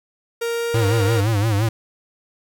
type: tone with pitch glide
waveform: 45% pulse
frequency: 466.2 to 469.2 Hz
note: A#4 to A#4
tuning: 0 to +11 cents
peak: -21 dBFS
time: 0.41-1.21 s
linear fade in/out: 10 ms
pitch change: +11 cents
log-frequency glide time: 0.53-0.79 s
type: tone with vibrato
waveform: square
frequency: 106.6 Hz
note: G#2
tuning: 46 cents sharp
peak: -17 dBFS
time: 0.74-1.69 s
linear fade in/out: 5 ms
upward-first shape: sine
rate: 5.8 Hz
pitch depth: 130 cents each way
effects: 9-bit